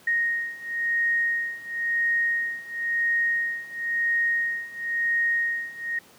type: beating tone pair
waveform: sine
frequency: 1864.7 / 1865.67 Hz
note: A#6 / A#6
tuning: 0 / +1 cents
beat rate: 0.97 Hz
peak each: -27 / -25 dBFS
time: 0.07-5.99 s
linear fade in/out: 5 ms
effects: pink hiss -53 dBFS RMS until 6.18 s + high-pass 150 Hz 12 dB/octave